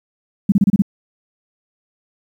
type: tone bursts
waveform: sine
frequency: 198.8 Hz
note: G3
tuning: 25 cents sharp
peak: -8 dBFS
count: 6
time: 0.49-0.821 s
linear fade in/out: 5 ms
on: 31 ms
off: 29 ms
effects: 8-bit